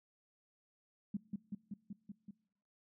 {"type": "tone with echo", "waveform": "sine", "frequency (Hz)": 203.5, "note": "G#3", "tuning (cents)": -35, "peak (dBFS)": -34, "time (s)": [1.14, 1.17], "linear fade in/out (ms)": 5, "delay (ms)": 190, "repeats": 6, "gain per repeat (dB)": -2, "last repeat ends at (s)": 2.31, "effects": ["noise-tail reverb RT60 0.9 s tail -24 dB re dry"]}